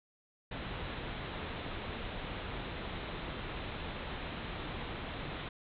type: low-pass noise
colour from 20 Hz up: pink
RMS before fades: -41 dBFS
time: 0.51-5.49 s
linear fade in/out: 5 ms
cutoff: 3900 Hz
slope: 96 dB/octave
effects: none